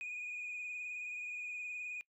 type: tone with vibrato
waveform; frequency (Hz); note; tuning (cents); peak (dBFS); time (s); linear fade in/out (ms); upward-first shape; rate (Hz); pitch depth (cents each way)
sine; 2463; D#7; -18; -38; 0.01-2.01; 0; sine; 19; 33
effects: noise-tail reverb RT60 0.1 s tail -24 dB re dry + tanh soft clip ceiling -38 dBFS